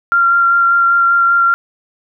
sine tone with vibrato, 1381 Hz, F6, 20 cents flat, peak -8 dBFS, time 0.12-1.54 s, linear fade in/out 0 ms, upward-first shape sine, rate 5.1 Hz, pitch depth 11 cents each way, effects none

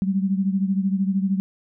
sine beating tone pair, 190.8 / 203.8 Hz, G3 / G#3, -47 / -32 cents, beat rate 13 Hz, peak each -20 / -25 dBFS, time 0.02-1.4 s, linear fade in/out 0 ms, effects none

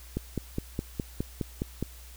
click train, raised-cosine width 3 ms, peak -16 dBFS, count 9, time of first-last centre 0.17-1.826 s, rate 4.83 Hz, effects added 60 Hz sine -46 dBFS peak until 2.16 s + white hiss -52 dBFS RMS until 2.16 s

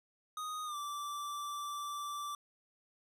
square tone with pitch glide, 1244.5 to 1167.9 Hz, D#6 to D6, 0 to -10 cents, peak -39 dBFS, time 0.37-2.35 s, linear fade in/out 2 ms, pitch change -110 cents, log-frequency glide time 0.65-0.76 s, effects resampled to 32000 Hz

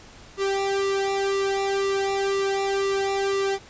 sawtooth tone with flanger, 392.8 Hz, G4, 4 cents sharp, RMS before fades -24 dBFS, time 0.37-3.59 s, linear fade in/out 50 ms, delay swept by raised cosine 1.3 to 1.91 ms, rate 2 Hz, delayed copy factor -0.9, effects pink hiss -47 dBFS RMS until 3.69 s + resampled to 16000 Hz

